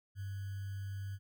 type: tone with sample-and-hold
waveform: sine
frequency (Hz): 98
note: G2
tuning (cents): 0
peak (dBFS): -38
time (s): 0.15-1.19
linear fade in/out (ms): 50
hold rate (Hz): 1575
effects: none